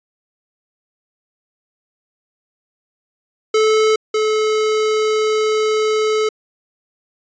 square tone pair in turn, 434.9 / 431.9 Hz, A4 / A4, -20 / -32 cents, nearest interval unison, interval 12 cents, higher first, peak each -12 / -15 dBFS, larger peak first, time 3.54-3.96 / 4.14-6.29 s, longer second, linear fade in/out 5 ms, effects resampled to 16000 Hz

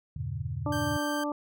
sine chord, E diminished seventh, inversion none, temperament just, 82.41 / 98.89 / 118.67 / 142.4 Hz, E2 / G2 / Bb2 / Db3, 0 / +16 / +31 / +47 cents, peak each -38 / -37 / -36 / -36 dBFS, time 0.16-0.97 s, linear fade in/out 5 ms
harmonic tone, 293.7 Hz, D4, in tune, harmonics 1 / 2 / 3 / 4, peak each -31 / -34 / -36 / -37 dBFS, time 0.66-1.32 s, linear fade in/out 2 ms
sawtooth tone, 1568 Hz, G6, in tune, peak -31 dBFS, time 0.72-1.24 s, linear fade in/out 5 ms
effects none

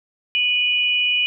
sine tone pair together, 2475 / 2943 Hz, D#7 / F#7, -10 / -10 cents, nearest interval minor third, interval 300 cents, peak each -19 dBFS, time 0.35-1.26 s, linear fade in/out 0 ms, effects none

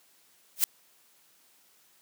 blue noise with exponential growth, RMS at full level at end -18 dBFS, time 0.56-0.64 s, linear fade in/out 0 ms, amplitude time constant 17 ms, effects white hiss -63 dBFS RMS until 2.01 s + high-pass 150 Hz 12 dB/octave

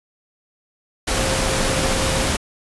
sine tone in noise, 530 Hz, C5, 22 cents sharp, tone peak -26 dBFS, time 1.1-2.29 s, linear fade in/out 10 ms, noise pink, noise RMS -20 dBFS, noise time 1.07-2.37 s, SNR -9 dB, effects resampled to 24000 Hz

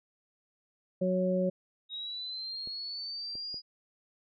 harmonic tone, 184.3 Hz, F#3, 7 cents flat, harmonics 1 / 2 / 3, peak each -29 / -35 / -29 dBFS, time 1.01-1.5 s, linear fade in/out 10 ms
sine linear sweep, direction up, 3774 to 4908 Hz, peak -36 dBFS, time 1.89-3.62 s, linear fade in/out 50 ms
clicks, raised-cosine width 2 ms, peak -36 dBFS, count 3, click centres 2.674 / 3.354 / 3.543 s
effects none

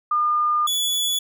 sine / sawtooth tone pair in turn, 1211 / 3419 Hz, D#6 / G#7, -47 / +50 cents, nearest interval octave + tritone, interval 1797 cents, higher second, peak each -17 dBFS, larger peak neither, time 0.11-0.67 / 0.67-1.19 s, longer first, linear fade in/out 5 ms, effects none

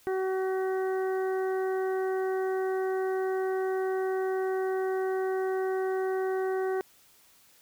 harmonic tone, 378.3 Hz, F#4, 38 cents sharp, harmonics 1 / 2 / 3 / 4 / 5, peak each -27 / -36 / -43 / -42 / -45 dBFS, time 0.07-6.81 s, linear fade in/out 0 ms, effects white hiss -60 dBFS RMS until 7.61 s

